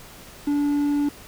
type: tone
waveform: triangle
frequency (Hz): 289.3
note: D4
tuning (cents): -26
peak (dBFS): -17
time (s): 0.47-1.09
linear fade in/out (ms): 5
effects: pink hiss -44 dBFS RMS until 1.27 s